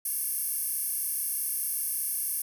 15% pulse tone with high-pass filter, 554.4 Hz, C#5, in tune, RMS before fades -31 dBFS, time 0.05-2.42 s, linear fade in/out 5 ms, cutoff 11000 Hz, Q 6.9, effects none

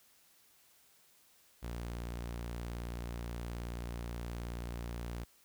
sawtooth tone, 58.8 Hz, A#1, 16 cents sharp, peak -35 dBFS, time 1.62-5.25 s, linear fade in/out 20 ms, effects white hiss -66 dBFS RMS until 5.44 s

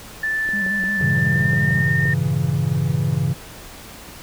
sine tone with pitch glide, 1760 to 1823.1 Hz, A6 to A#6, 0 to -39 cents, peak -19 dBFS, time 0.23-2.14 s, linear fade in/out 5 ms, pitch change +61 cents, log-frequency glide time 1.01-1.78 s
click train, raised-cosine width 2 ms, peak -20 dBFS, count 10, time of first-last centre 0.49-2.055 s, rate 5.75 Hz
triangle tone with vibrato, 196 Hz, G3, in tune, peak -24 dBFS, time 0.53-1.82 s, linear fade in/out 5 ms, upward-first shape square, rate 5.7 Hz, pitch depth 69 cents each way
triangle chord, G diminished seventh, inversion none, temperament equal with one note detuned, 99.14 / 116.54 / 138.59 / 164.81 Hz, G2 / Bb2 / Db3 / Fb3, +20 / 0 / 0 / 0 cents, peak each -24 / -24 / -18 / -21 dBFS, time 1-3.34 s, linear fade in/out 20 ms
effects pink hiss -39 dBFS RMS until 4.22 s

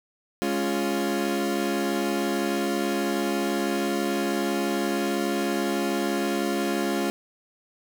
30% pulse chord, Db major, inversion second, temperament equal, 207.7 / 277.2 / 349.2 Hz, Ab3 / Db4 / F4, 0 / 0 / 0 cents, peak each -26 / -26 / -25 dBFS, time 0.42-7.1 s, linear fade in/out 0 ms, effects none

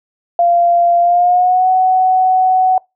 sine tone with pitch glide, 692 to 746 Hz, F5 to F#5, -16 to +14 cents, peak -8 dBFS, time 0.39-2.78 s, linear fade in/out 2 ms, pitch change +130 cents, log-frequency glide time 1-1.69 s, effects noise-tail reverb RT60 0.2 s tail -24 dB re dry

